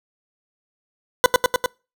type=tone with echo; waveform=20% pulse; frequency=499.2 Hz; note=B4; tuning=19 cents sharp; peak=-5 dBFS; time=1.24-1.26 s; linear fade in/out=0 ms; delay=100 ms; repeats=4; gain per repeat=-2 dB; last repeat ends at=1.66 s; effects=noise-tail reverb RT60 0.3 s tail -25 dB re dry